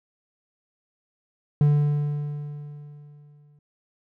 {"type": "tone with exponential decay", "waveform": "triangle", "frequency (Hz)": 146.83, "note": "D3", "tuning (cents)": 0, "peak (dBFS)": -12, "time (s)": [1.61, 3.59], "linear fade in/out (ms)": 2, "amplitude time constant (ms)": 430, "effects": []}